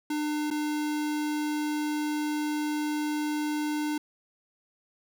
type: tone with dropouts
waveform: square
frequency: 300 Hz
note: D4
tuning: 37 cents sharp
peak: -28 dBFS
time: 0.1-3.98 s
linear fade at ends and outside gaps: 5 ms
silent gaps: 0.504-0.51 s
effects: none